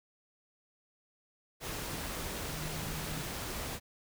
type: tone in noise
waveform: sine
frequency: 155.56 Hz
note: D#3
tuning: in tune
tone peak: -42 dBFS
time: 2.48-3.25 s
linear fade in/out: 50 ms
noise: pink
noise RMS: -39 dBFS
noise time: 1.6-3.8 s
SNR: -6 dB
effects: none